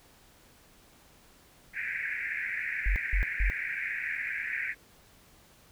pink band-pass noise, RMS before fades -34 dBFS, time 1.73-4.75 s, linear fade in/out 50 ms, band 1600 to 2400 Hz, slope 96 dB/octave
sine tone bursts, 46.25 Hz, F#1, in tune, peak -23 dBFS, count 3, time 2.86-3.5 s, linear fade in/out 0 ms, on 100 ms, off 170 ms
effects pink hiss -59 dBFS RMS until 5.71 s

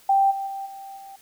sine tone with level steps, 784 Hz, G5, in tune, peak -15 / -26 / -29 / -36 / -39 dBFS, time 0.09-1.16 s, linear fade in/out 5 ms, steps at 0.3 / 0.46 / 0.65 / 0.96 s, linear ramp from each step 20 ms, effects white hiss -54 dBFS RMS until 1.21 s

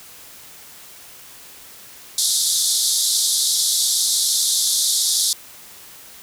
pink band-pass noise, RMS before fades -19 dBFS, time 2.18-5.33 s, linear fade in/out 2 ms, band 3500 to 12000 Hz, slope 96 dB/octave, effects white hiss -42 dBFS RMS until 6.22 s

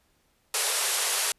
white band-pass noise, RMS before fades -27 dBFS, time 0.54-1.32 s, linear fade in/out 2 ms, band 390 to 12000 Hz, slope 96 dB/octave, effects pink hiss -68 dBFS RMS until 1.38 s + resampled to 32000 Hz

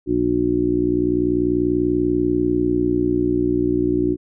harmonic tone, 60.3 Hz, B1, 41 cents flat, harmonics 1 / 2 / 3 / 4 / 5 / 6, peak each -30 / -29 / -31 / -29 / -19 / -20 dBFS, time 0.06-4.17 s, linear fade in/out 50 ms, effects none

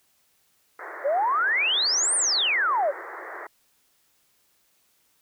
white band-pass noise, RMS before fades -38 dBFS, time 0.79-3.47 s, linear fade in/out 5 ms, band 330 to 2000 Hz, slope 96 dB/octave
sine exponential two-way sweep, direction up then down, 527 to 9397 to 527 Hz, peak -20 dBFS, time 1.04-2.92 s, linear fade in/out 20 ms, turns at 2.15 s
effects white hiss -66 dBFS RMS until 5.21 s

